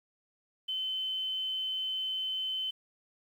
sine tone, 3059 Hz, G7, 43 cents flat, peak -31 dBFS, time 0.68-2.71 s, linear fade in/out 10 ms, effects 10-bit

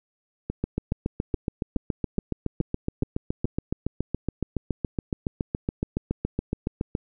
two click trains, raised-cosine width 3 ms, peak -12 / -15 dBFS, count 46 / 8, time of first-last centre 0.64-6.951 / 0.5-3.454 s, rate 7.13 / 2.37 Hz, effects none

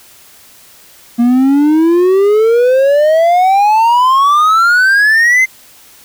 triangle exponential sweep, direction up, 233.1 to 2093 Hz, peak -4 dBFS, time 1.18-5.46 s, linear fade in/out 20 ms, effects white hiss -41 dBFS RMS until 6.04 s

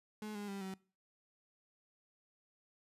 35% pulse tone with pitch steps, 213 / 205.2 / 197.59 / 190.31 Hz, G#3 / G#3 / G3 / F#3, +44 / -21 / +14 / +49 cents, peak -40 dBFS, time 0.22-0.74 s, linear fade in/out 2 ms, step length 130 ms, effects noise-tail reverb RT60 0.4 s tail -23 dB re dry + resampled to 32000 Hz

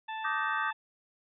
harmonic tone, 880 Hz, A5, in tune, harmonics 1 / 2 / 3 / 4, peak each -36 / -42 / -46 / -48 dBFS, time 0.08-0.73 s, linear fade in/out 10 ms
sine chord, Eb major seventh, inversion third, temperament just, 1166.7 / 1244.5 / 1555.6 / 1866.8 Hz, D6 / Eb6 / G6 / Bb6, -12 / 0 / -14 / +2 cents, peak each -34 / -36 / -33 / -38 dBFS, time 0.24-0.71 s, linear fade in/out 10 ms
effects none

